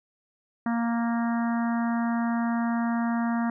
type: harmonic tone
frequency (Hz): 233.1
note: A#3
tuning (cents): 0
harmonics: 1 / 3 / 4 / 5 / 6 / 7 / 8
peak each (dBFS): -24 / -34 / -36 / -38 / -40 / -41 / -42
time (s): 0.66-3.5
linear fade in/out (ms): 2
effects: none